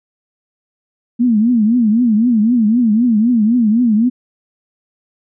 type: tone with vibrato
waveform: sine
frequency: 228 Hz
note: A#3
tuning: 38 cents flat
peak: -9 dBFS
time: 1.19-4.1 s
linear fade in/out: 20 ms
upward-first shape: triangle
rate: 3.9 Hz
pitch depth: 190 cents each way
effects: none